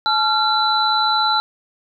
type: tone cluster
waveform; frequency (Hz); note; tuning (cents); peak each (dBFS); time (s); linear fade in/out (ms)
sine; 861 / 1375 / 3991; A5 / F6 / B7; -38 / -27 / +17; -19; 0.06-1.4; 0
effects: none